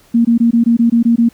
sine tone bursts, 233.1 Hz, A#3, in tune, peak -7 dBFS, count 9, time 0.14-1.29 s, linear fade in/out 10 ms, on 110 ms, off 20 ms, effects pink hiss -49 dBFS RMS until 1.33 s

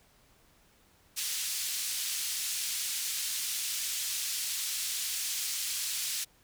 white band-pass noise, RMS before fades -34 dBFS, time 1.16-6.25 s, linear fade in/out 20 ms, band 2900 to 10000 Hz, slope 12 dB/octave, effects pink hiss -64 dBFS RMS until 6.43 s

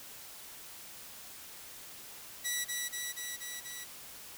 10% pulse tone with echo, 1951 Hz, B6, 22 cents flat, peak -23 dBFS, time 2.44-2.65 s, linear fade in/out 20 ms, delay 240 ms, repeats 5, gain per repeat -2 dB, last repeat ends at 3.85 s, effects white hiss -49 dBFS RMS until 4.37 s

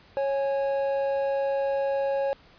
triangle tone pair together, 549.9 / 830.6 Hz, C#5 / G#5, -14 / 0 cents, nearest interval perfect fifth, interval 714 cents, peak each -22 / -31 dBFS, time 0.17-2.33 s, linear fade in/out 0 ms, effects pink hiss -55 dBFS RMS until 2.58 s + resampled to 11025 Hz

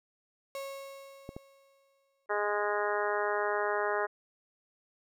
35% pulse tone with exponential decay, 548 Hz, C#5, 20 cents flat, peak -34 dBFS, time 0.55-2.26 s, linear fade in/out 1 ms, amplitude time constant 370 ms
clicks, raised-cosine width 2 ms, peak -26 dBFS, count 2, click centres 1.291 / 1.365 s
harmonic tone, 207.1 Hz, G#3, 5 cents flat, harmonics 2 / 3 / 4 / 5 / 6 / 7 / 8 / 9, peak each -33 / -35 / -36 / -37 / -38 / -38 / -39 / -40 dBFS, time 2.29-4.07 s, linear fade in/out 20 ms
effects none

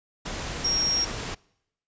sine tone in noise, 5588 Hz, F8, in tune, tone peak -22 dBFS, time 0.64-1.05 s, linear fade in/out 10 ms, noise pink, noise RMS -33 dBFS, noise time 0.25-1.35 s, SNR +8 dB, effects noise-tail reverb RT60 0.8 s tail -25 dB re dry + resampled to 16000 Hz

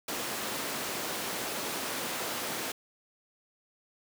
pink high-pass noise, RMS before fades -35 dBFS, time 0.08-2.72 s, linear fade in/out 5 ms, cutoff 270 Hz, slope 12 dB/octave, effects none

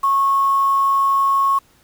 sine tone with quantisation, 1097 Hz, C#6, 18 cents flat, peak -13 dBFS, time 0.03-1.59 s, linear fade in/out 10 ms, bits 6, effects pink hiss -55 dBFS RMS until 1.83 s

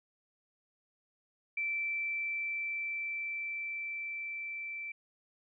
sine tone with level ramp, 2333 Hz, D7, 12 cents flat, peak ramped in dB -31 to -38 dBFS, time 1.57-4.92 s, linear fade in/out 5 ms, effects none

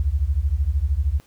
sine beating tone pair, 64.5 / 77.5 Hz, C2 / D#2, -24 / -6 cents, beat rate 13 Hz, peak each -21 dBFS, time 0-1.2 s, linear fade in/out 0 ms, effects pink hiss -57 dBFS RMS until 1.26 s

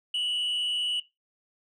sine tone with frequency modulation, 2945 Hz, F#7, 9 cents flat, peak -23 dBFS, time 0.14-1 s, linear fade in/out 5 ms, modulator 150 Hz, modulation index 0.48, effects noise-tail reverb RT60 0.2 s tail -19 dB re dry + tanh soft clip ceiling -25 dBFS

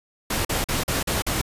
pink noise bursts, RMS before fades -24 dBFS, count 6, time 0.3-1.415 s, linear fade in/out 5 ms, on 150 ms, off 43 ms, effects resampled to 32000 Hz

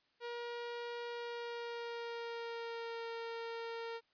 sawtooth tone with pitch glide, 475.7 to 460.6 Hz, A#4 to A#4, +35 to -21 cents, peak -37 dBFS, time 0.2-4.01 s, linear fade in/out 50 ms, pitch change -56 cents, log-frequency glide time 1.06-3.08 s, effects white hiss -75 dBFS RMS until 4.13 s + resampled to 11025 Hz

